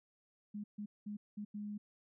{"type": "tone bursts at uneven times", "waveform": "sine", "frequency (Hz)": 207.7, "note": "G#3", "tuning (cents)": 0, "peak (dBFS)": -40, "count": 5, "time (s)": [[0.54, 0.64], [0.78, 0.86], [1.06, 1.17], [1.37, 1.45], [1.54, 1.78]], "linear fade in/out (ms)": 10, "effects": []}